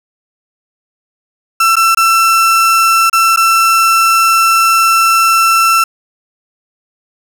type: tone with dropouts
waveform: 35% pulse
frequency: 1339 Hz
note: E6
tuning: 27 cents sharp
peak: -5 dBFS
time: 1.6-5.84 s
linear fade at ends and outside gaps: 5 ms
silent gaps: 1.756-1.766 / 1.948-1.971 / 3.098-3.129 / 3.362-3.372 s
effects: 7-bit